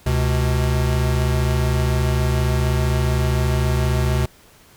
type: tone pair together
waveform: square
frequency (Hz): 70.71 / 125.9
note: C#2 / B2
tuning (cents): +35 / +34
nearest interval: minor seventh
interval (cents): 999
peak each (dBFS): -20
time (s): 0.06-4.26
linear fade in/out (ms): 5
effects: pink hiss -50 dBFS RMS until 4.76 s